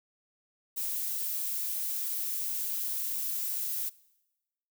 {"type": "noise", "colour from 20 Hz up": "violet", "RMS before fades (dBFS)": -33, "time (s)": [0.76, 3.9], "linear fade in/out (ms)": 20, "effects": ["noise-tail reverb RT60 1.0 s tail -22 dB re dry"]}